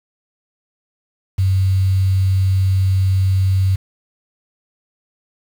sine tone with quantisation, 95.1 Hz, F#2, 48 cents sharp, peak -12 dBFS, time 1.38-3.76 s, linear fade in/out 10 ms, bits 6, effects none

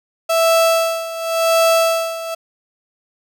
35% pulse tone with tremolo, 659.3 Hz, E5, in tune, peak -9 dBFS, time 0.29-2.35 s, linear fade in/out 10 ms, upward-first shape sine, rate 0.91 Hz, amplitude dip 80%, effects none

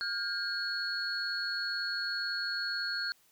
sine tone cluster, 1420 / 1598 / 4344 Hz, F6 / G6 / C#8, +28 / +33 / -36 cents, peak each -37 / -36 / -34 dBFS, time 0.01-3.12 s, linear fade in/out 0 ms, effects tanh soft clip ceiling -22 dBFS + white hiss -66 dBFS RMS until 3.31 s

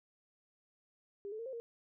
sine tone with pitch steps, 402.1 / 433.9 / 460 / 526 / 465.9 Hz, G4 / A4 / A#4 / C5 / A#4, +44 / -24 / -23 / +9 / -1 cents, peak -40 dBFS, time 1.25-1.6 s, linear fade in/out 0 ms, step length 70 ms, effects none

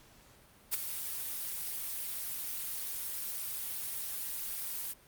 blue noise with ADSR envelope, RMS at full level -28 dBFS, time 0.71-4.94 s, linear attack 31 ms, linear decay 10 ms, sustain -10 dB, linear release 27 ms, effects pink hiss -60 dBFS RMS until 5.07 s + Opus 48 kbps

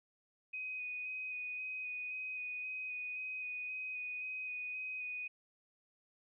sine tone with vibrato, 2500 Hz, D#7, 8 cents sharp, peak -39 dBFS, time 0.53-5.28 s, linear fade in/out 10 ms, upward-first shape square, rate 1.9 Hz, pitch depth 11 cents each way, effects none

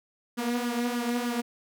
sawtooth tone with flanger, 240.4 Hz, B3, 46 cents flat, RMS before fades -29 dBFS, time 0.37-1.42 s, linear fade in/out 20 ms, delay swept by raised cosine 0.6 to 4.7 ms, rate 3.3 Hz, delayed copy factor +0.6, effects none

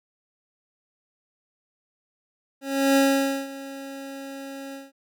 25% pulse tone with ADSR envelope, 273.5 Hz, C#4, 23 cents flat, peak -12 dBFS, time 2.61-4.92 s, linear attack 350 ms, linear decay 510 ms, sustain -19 dB, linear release 180 ms, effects none

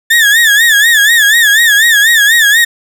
35% pulse tone with vibrato, 1760 Hz, A6, in tune, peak -3 dBFS, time 0.1-2.65 s, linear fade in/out 10 ms, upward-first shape sine, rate 4.1 Hz, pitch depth 130 cents each way, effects none

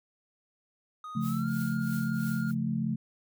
triangle tone with pitch glide, 1244.5 to 1413.1 Hz, D#6 to F6, 0 to +20 cents, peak -37 dBFS, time 1.04-2.51 s, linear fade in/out 2 ms, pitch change +220 cents, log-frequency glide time 1.23-1.5 s
sine chord, Db augmented, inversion none, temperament equal, 138.59 / 174.61 / 220 Hz, Db3 / F3 / A3, 0 / 0 / 0 cents, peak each -33 / -33 / -30 dBFS, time 1.15-2.96 s, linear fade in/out 10 ms
blue noise with tremolo, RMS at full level -44 dBFS, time 1.2-2.55 s, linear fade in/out 50 ms, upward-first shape triangle, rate 3 Hz, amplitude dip 85%
effects none

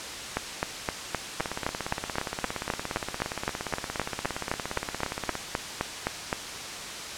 two click trains, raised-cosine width 0.5 ms, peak -15 / -10 dBFS, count 69 / 24, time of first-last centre 1.4-5.353 / 0.37-6.329 s, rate 17.2 / 3.86 Hz, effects white hiss -36 dBFS RMS until 7.17 s + low-pass 7000 Hz 12 dB/octave

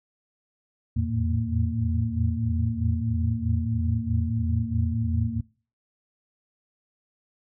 sine tone cluster, 83 / 86.1 / 109.3 / 114 / 229.6 Hz, E2 / F2 / A2 / A#2 / A#3, +12 / -24 / -11 / -38 / -26 cents, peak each -29 dBFS, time 0.96-5.41 s, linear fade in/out 10 ms, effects noise-tail reverb RT60 0.4 s tail -23 dB re dry

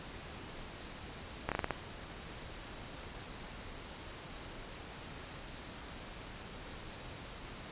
slowing click train, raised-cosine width 0.5 ms, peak -17 dBFS, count 6, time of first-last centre 1.49-1.707 s, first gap 27 ms, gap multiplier 1.24, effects pink hiss -47 dBFS RMS until 7.71 s + resampled to 8000 Hz

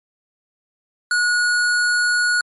square tone, 1454 Hz, F#6, 31 cents flat, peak -16 dBFS, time 1.11-2.41 s, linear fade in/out 2 ms, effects MP3 48 kbps

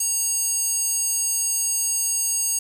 square tone with high-pass filter, 932.3 Hz, A#5, in tune, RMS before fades -23 dBFS, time 0-2.59 s, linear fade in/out 5 ms, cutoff 7500 Hz, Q 6, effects 9-bit

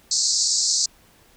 pink band-pass noise, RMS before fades -21 dBFS, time 0.11-0.86 s, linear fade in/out 5 ms, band 4200 to 7900 Hz, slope 96 dB/octave, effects pink hiss -55 dBFS RMS until 1.36 s

